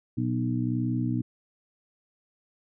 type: harmonic tone with a mistuned harmonic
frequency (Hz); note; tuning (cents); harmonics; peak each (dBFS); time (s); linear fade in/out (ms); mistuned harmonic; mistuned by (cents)
61.74; B1; 0; 2 / 3 / 4 / 5; -28 / -35 / -29 / -32; 0.17-1.22; 10; 2; -29
effects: none